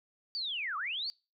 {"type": "linear two-way sweep", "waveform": "sine", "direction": "down then up", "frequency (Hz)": [4700, 1100, 4700], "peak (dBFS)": -33, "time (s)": [0.35, 1.1], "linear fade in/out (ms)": 0, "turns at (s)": 0.77, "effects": ["noise-tail reverb RT60 0.3 s tail -24 dB re dry"]}